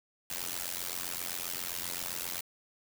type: noise with amplitude modulation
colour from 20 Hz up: white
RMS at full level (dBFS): -33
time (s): 0.3-2.41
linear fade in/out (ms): 5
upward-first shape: sine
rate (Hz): 87.6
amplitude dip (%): 100
effects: none